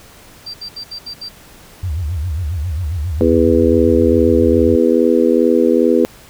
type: tone bursts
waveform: sine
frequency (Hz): 4699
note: D8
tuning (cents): 0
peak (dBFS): -25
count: 6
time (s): 0.46-1.29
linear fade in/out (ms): 10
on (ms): 80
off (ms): 70
type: tone with vibrato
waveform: sine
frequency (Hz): 81.9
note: E2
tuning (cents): -11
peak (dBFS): -17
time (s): 1.83-4.76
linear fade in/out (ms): 5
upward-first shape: sine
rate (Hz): 7.4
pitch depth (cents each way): 240
type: harmonic tone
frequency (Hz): 82.41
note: E2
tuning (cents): 0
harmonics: 3 / 4 / 5 / 6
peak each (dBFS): -15 / -15 / -15 / -15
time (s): 3.21-6.05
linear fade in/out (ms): 0
effects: pink hiss -42 dBFS RMS until 6.29 s